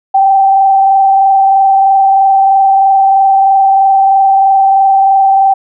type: tone with frequency modulation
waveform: sine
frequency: 779 Hz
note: G5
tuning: 11 cents flat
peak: -4 dBFS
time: 0.14-5.54 s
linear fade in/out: 10 ms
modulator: 23.1 Hz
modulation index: 0.47
effects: none